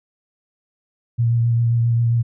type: tone with vibrato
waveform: sine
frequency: 117.2 Hz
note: A#2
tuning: 10 cents sharp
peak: -14 dBFS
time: 1.18-2.23 s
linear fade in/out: 20 ms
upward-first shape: triangle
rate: 7.5 Hz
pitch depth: 23 cents each way
effects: none